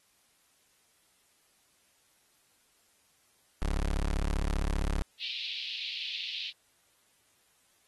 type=tone; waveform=30% pulse; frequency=35.21 Hz; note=C#1; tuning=28 cents sharp; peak=-25 dBFS; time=3.62-5.02 s; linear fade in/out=0 ms
type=band-pass noise; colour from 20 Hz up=white; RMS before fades=-37 dBFS; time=5.19-6.53 s; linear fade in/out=50 ms; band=2500 to 4200 Hz; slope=48 dB/octave
effects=white hiss -68 dBFS RMS until 7.87 s + AAC 32 kbps